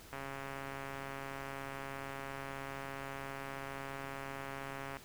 click train, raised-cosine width 0.5 ms, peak -28 dBFS, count 664, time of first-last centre 0.13-4.969 s, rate 137 Hz, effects pink hiss -55 dBFS RMS until 5.04 s

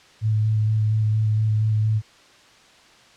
sine tone with vibrato, 108.3 Hz, A2, 27 cents flat, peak -17 dBFS, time 0.21-2.02 s, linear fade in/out 50 ms, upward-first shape square, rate 4.3 Hz, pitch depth 13 cents each way, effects white hiss -51 dBFS RMS until 3.16 s + low-pass 5000 Hz 12 dB/octave

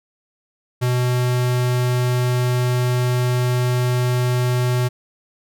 square tone, 124.3 Hz, B2, 12 cents sharp, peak -17 dBFS, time 0.81-4.89 s, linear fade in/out 20 ms, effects none

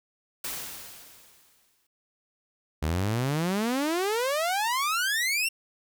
white noise with exponential decay, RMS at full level -32 dBFS, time 0.44-1.87 s, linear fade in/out 5 ms, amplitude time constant 310 ms
sawtooth exponential sweep, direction up, 73.42 to 2794 Hz, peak -21 dBFS, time 2.82-5.49 s, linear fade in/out 10 ms
effects none

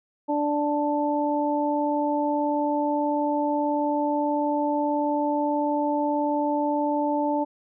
harmonic tone, 293.6 Hz, D4, in tune, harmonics 1 / 2 / 3, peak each -25 / -27 / -26 dBFS, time 0.28-7.45 s, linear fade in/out 20 ms, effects none

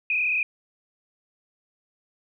sine tone with frequency modulation, 2489 Hz, D#7, in tune, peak -21 dBFS, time 0.1-0.43 s, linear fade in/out 2 ms, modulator 35.5 Hz, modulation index 2.3, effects none

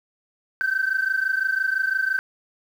sine tone pair together, 1532 / 1557.9 Hz, G6 / G6, -40 / -11 cents, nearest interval unison, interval 29 cents, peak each -22 dBFS, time 0.61-2.19 s, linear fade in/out 0 ms, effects tanh soft clip ceiling -15 dBFS + 8-bit

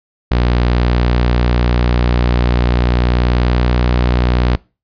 sawtooth tone with pitch glide, 60.3 to 60.93 Hz, B1 to B1, -41 to -23 cents, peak -7 dBFS, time 0.31-4.56 s, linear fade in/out 5 ms, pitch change +18 cents, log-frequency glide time 2.66-3.78 s, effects noise-tail reverb RT60 0.3 s tail -23 dB re dry + resampled to 11025 Hz

